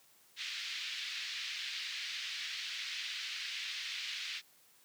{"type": "band-pass noise", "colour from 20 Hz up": "white", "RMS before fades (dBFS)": -41, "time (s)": [0.36, 4.42], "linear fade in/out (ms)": 50, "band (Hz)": [1900, 4400], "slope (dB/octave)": 24, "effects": ["white hiss -65 dBFS RMS until 4.84 s", "high-pass 100 Hz 12 dB/octave"]}